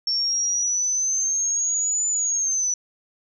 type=exponential two-way sweep; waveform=sine; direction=up then down; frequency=5430 to 7040 to 5910 Hz; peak=-20 dBFS; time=0.07-2.74 s; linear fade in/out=2 ms; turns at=2.08 s; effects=none